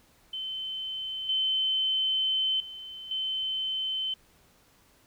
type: tone with level steps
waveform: sine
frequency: 3070 Hz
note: G7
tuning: 37 cents flat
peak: -32 / -24 / -39 / -28 dBFS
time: 0.33-4.14 s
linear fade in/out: 5 ms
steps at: 1.29 / 2.6 / 3.11 s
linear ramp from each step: 2 ms
effects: pink hiss -62 dBFS RMS until 5.06 s